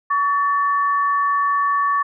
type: tone pair together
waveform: sine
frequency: 1131.2 / 1770 Hz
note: C#6 / A6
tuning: +35 / +10 cents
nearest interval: minor sixth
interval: 775 cents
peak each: -16 / -25 dBFS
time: 0.1-2.03 s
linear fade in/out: 10 ms
effects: none